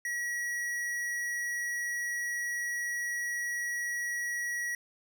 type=tone with tanh clipping; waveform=sine; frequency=1919 Hz; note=A#6; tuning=50 cents sharp; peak=-33 dBFS; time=0.05-4.75 s; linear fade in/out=2 ms; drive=17 dB; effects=none